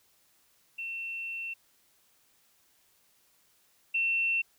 sine tone pair in turn, 2700 / 2700 Hz, E7 / E7, +41 / +41 cents, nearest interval unison, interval 0 cents, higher neither, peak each -34 / -25 dBFS, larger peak second, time 0.78-1.54 / 3.94-4.42 s, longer first, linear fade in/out 10 ms, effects white hiss -67 dBFS RMS until 4.58 s

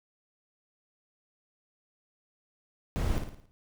brown noise with echo, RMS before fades -28 dBFS, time 2.96-3.18 s, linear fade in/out 0 ms, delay 55 ms, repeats 6, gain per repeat -6 dB, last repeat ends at 3.51 s, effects none

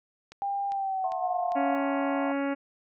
click train, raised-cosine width 0.2 ms, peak -28 dBFS, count 4, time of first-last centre 0.32-1.52 s, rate 2.5 Hz
sine tone with pitch glide, 798 to 706.8 Hz, G5 to F5, +31 to +21 cents, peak -27 dBFS, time 0.42-1.75 s, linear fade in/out 0 ms, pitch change -210 cents, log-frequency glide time 0.69-1.43 s
sine chord, F# half-diminished seventh, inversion third, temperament just, 666 / 740 / 888 / 1065.6 Hz, E5 / F#5 / A5 / C6, +18 / 0 / +16 / +31 cents, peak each -35 / -35 / -40 / -39 dBFS, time 1.04-2.32 s, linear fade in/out 2 ms
harmonic tone, 278.6 Hz, C#4, 9 cents sharp, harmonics 1 / 2 / 3 / 4 / 5 / 6 / 7 / 8 / 9 / 10, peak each -28 / -32 / -38 / -42 / -40 / -43 / -45 / -45 / -51 / -50 dBFS, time 1.55-2.55 s, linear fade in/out 20 ms
effects none

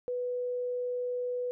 sine tone, 493.9 Hz, B4, in tune, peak -30 dBFS, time 0.08-1.51 s, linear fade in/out 0 ms, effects none

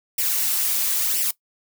blue noise with flanger, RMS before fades -22 dBFS, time 0.18-1.31 s, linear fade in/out 5 ms, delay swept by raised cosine 0.37 to 5.47 ms, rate 0.99 Hz, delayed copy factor +0.65, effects noise-tail reverb RT60 0.1 s tail -19 dB re dry

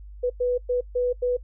sine tone bursts at uneven times, 493.9 Hz, B4, in tune, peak -20 dBFS, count 5, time 0.23-0.3 / 0.4-0.58 / 0.69-0.81 / 0.95-1.13 / 1.22-1.37 s, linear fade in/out 10 ms, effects noise-tail reverb RT60 0.1 s tail -24 dB re dry + added 50 Hz sine -39 dBFS peak until 1.43 s

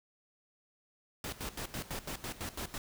pink noise with tremolo, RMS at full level -39 dBFS, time 1.24-2.78 s, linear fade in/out 2 ms, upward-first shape square, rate 6 Hz, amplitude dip 80%, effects none

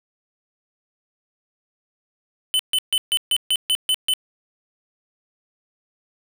square tone bursts, 3029 Hz, F#7, 40 cents sharp, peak -17 dBFS, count 9, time 2.54-4.137 s, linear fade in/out 0 ms, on 53 ms, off 140 ms, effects none

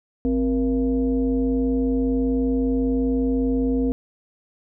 sine tone with frequency modulation, 261.6 Hz, C4, in tune, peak -18 dBFS, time 0.25-3.92 s, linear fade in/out 0 ms, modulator 209 Hz, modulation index 0.83, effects none

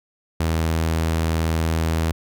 sawtooth tone, 81.1 Hz, E2, 28 cents flat, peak -15 dBFS, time 0.4-2.12 s, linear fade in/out 5 ms, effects none

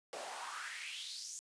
pink noise with high-pass filter sweep, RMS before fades -45 dBFS, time 0.13-1.39 s, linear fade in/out 0 ms, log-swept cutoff 520 to 7200 Hz, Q 4.3, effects resampled to 22050 Hz

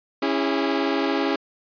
sawtooth chord, C# minor, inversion none, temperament equal with one note detuned, 277.2 / 329.6 / 407 Hz, C#4 / E4 / G#4, 0 / 0 / -35 cents, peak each -20 / -22 / -22 dBFS, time 0.22-1.36 s, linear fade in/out 5 ms, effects resampled to 11025 Hz

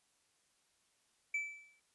triangle tone with exponential decay, 2315 Hz, D7, 25 cents flat, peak -30 dBFS, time 1.34-1.8 s, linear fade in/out 5 ms, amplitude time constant 98 ms, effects white hiss -75 dBFS RMS until 1.94 s + resampled to 24000 Hz

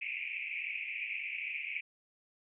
pink band-pass noise, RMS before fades -39 dBFS, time 0.01-1.81 s, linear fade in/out 10 ms, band 2200 to 2600 Hz, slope 96 dB/octave, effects none

